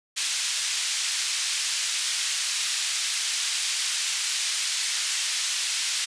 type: band-pass noise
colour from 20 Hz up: white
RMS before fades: -27 dBFS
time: 0.16-6.06 s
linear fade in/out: 20 ms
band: 2300 to 7000 Hz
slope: 12 dB/octave
effects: resampled to 22050 Hz